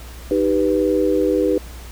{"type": "chord", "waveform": "sine", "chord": "Eb augmented", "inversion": "none", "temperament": "equal", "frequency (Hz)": [311.1, 392, 493.9], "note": ["Eb4", "G4", "B4"], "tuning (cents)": [0, 0, 0], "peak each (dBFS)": -19, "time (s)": [0.31, 1.58], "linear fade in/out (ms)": 2, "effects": ["added 60 Hz sine -34 dBFS peak until 1.91 s", "pink hiss -41 dBFS RMS until 1.91 s"]}